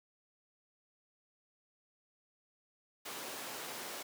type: high-pass noise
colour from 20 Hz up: pink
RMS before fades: -44 dBFS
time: 3.05-4.03 s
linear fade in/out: 10 ms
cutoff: 370 Hz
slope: 12 dB/octave
effects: none